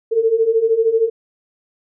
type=beating tone pair; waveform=sine; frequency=441.3 / 454.3 Hz; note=A4 / A#4; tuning=+5 / -45 cents; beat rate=13 Hz; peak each=-18 / -14 dBFS; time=0.11-1.1 s; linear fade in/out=20 ms; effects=none